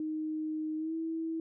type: tone with pitch glide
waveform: sine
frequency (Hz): 311.1 to 324.9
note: D#4 to E4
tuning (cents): 0 to -25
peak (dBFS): -32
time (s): 0-1.4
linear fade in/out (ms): 2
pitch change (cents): +75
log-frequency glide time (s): 0.77-0.94
effects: none